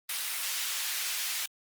pink high-pass noise, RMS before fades -33 dBFS, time 0.09-1.46 s, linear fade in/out 5 ms, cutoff 2200 Hz, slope 12 dB/octave, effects Opus 32 kbps

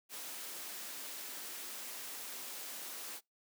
white high-pass noise, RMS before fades -45 dBFS, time 0.09-3.21 s, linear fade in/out 50 ms, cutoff 220 Hz, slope 24 dB/octave, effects noise-tail reverb RT60 0.2 s tail -26 dB re dry

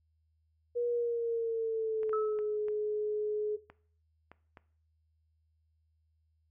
sine tone with pitch glide, 480 to 422.7 Hz, B4 to G#4, -49 to +31 cents, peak -29 dBFS, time 0.75-3.57 s, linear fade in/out 20 ms, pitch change -220 cents, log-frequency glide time 0.87-2.42 s
clicks, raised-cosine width 0.5 ms, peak -35 dBFS, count 7, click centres 2.032 / 2.094 / 2.389 / 2.684 / 3.7 / 4.316 / 4.572 s
sine tone with exponential decay, 1300 Hz, E6, 24 cents flat, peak -31 dBFS, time 2.13-2.57 s, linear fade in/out 1 ms, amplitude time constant 94 ms
effects noise-tail reverb RT60 0.5 s tail -18 dB re dry + added 79 Hz sine -70 dBFS peak until 6.5 s

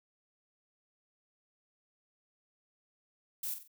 violet noise with echo, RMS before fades -37 dBFS, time 3.43-3.54 s, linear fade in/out 5 ms, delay 46 ms, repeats 3, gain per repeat -8 dB, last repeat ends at 3.678 s, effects none

